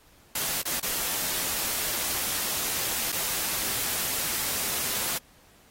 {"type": "noise with dropouts", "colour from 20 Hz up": "white", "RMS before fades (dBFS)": -29, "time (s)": [0.35, 5.18], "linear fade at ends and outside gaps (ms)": 5, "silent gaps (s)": [[0.62, 0.653], [0.799, 0.827], [3.12, 3.124]], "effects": ["pink hiss -58 dBFS RMS until 5.7 s", "AAC 48 kbps"]}